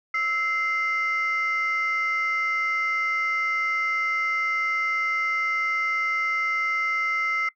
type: tone pair together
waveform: sine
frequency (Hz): 1311 / 2081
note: E6 / C7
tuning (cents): -10 / -10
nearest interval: minor sixth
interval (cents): 800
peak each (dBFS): -25 / -23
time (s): 0.14-7.49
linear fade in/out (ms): 5
effects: noise-tail reverb RT60 0.1 s tail -20 dB re dry + tanh soft clip ceiling -18 dBFS